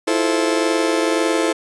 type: chord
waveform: 35% pulse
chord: F major seventh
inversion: third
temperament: just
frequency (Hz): 327.4 / 349.2 / 436.5 / 523.8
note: E4 / F4 / A4 / C5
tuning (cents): -12 / 0 / -14 / +2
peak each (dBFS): -18 / -24 / -20 / -21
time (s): 0.07-1.53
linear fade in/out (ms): 10
effects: resampled to 24000 Hz